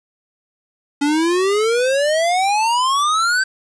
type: exponential sweep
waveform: square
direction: up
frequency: 281.6 to 1568 Hz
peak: -15 dBFS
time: 1.01-3.44 s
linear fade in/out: 10 ms
effects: resampled to 22050 Hz + 7-bit